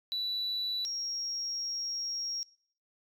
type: tone pair in turn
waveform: sine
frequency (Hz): 3953 / 5590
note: B7 / F8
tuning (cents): +1 / +1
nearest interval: tritone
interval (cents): 600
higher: second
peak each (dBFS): -29 / -32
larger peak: first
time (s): 0.12-0.85 / 0.85-2.43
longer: second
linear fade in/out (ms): 0
effects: noise-tail reverb RT60 0.6 s tail -22 dB re dry + tanh soft clip ceiling -28 dBFS